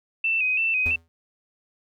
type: tone with vibrato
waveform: sine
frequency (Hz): 2590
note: E7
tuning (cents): -31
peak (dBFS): -20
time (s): 0.24-0.96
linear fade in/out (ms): 5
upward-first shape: square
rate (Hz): 3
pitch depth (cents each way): 52
type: tone with exponential decay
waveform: square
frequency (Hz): 82.9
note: E2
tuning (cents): +10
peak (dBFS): -27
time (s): 0.86-1.08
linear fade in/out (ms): 0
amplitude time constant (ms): 46
effects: none